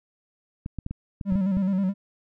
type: clicks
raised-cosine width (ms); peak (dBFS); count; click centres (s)
5; -19; 8; 0.661 / 0.787 / 0.864 / 0.91 / 1.212 / 1.323 / 1.356 / 1.57
type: tone with vibrato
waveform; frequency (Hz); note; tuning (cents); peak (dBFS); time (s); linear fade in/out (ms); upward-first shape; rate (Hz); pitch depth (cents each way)
triangle; 192; G3; -36; -19; 1.25-1.94; 50; square; 9.4; 59
effects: none